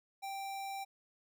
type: tone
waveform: square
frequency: 784 Hz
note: G5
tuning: in tune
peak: -40 dBFS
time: 0.22-0.85 s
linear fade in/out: 20 ms
effects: none